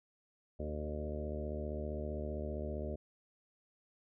harmonic tone with a mistuned harmonic, 75.3 Hz, D2, 44 cents sharp, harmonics 1 / 2 / 3 / 4 / 5 / 6 / 7 / 8 / 9, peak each -40 / -49 / -45 / -50 / -46 / -49 / -49 / -45 / -56 dBFS, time 0.59-2.96 s, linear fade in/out 10 ms, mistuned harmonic 6, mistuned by -21 cents, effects none

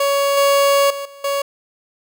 30% pulse tone with level steps, 560 Hz, C#5, 18 cents sharp, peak -12 / -9 / -22 / -35 / -15 dBFS, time 0-1.42 s, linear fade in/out 5 ms, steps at 0.37 / 0.9 / 1.05 / 1.24 s, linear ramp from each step 5 ms, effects none

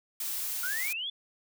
blue noise, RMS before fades -34 dBFS, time 0.2-0.93 s, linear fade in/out 5 ms
sine exponential sweep, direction up, 1396.9 to 3520 Hz, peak -32 dBFS, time 0.63-1.1 s, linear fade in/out 5 ms
effects none

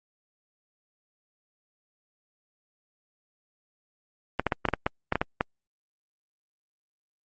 clicks, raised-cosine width 0.5 ms, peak -8 dBFS, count 11, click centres 4.396 / 4.467 / 4.522 / 4.653 / 4.687 / 4.737 / 4.865 / 5.124 / 5.156 / 5.215 / 5.409 s, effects Opus 32 kbps

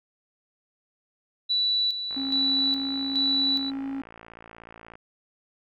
sine tone with tremolo, 3951 Hz, B7, in tune, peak -21 dBFS, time 1.49-3.71 s, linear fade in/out 20 ms, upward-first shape square, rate 1.2 Hz, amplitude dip 60%
click train, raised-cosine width 0.5 ms, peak -29 dBFS, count 162, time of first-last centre 2.11-4.955 s, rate 56.6 Hz
triangle tone with pitch glide, 270 to 272.2 Hz, C#4 to C#4, -45 to -31 cents, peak -27 dBFS, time 2.16-4.02 s, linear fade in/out 10 ms, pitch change +14 cents, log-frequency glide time 2.53-2.84 s
effects none

